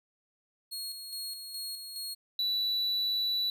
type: tone with tremolo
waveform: sawtooth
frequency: 4300 Hz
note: C8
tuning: 47 cents sharp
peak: -33 dBFS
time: 0.71-2.15 s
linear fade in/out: 20 ms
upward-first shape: square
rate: 2.4 Hz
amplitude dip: 45%
type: tone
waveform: triangle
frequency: 3951 Hz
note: B7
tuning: in tune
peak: -26 dBFS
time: 2.39-3.5 s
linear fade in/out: 2 ms
effects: none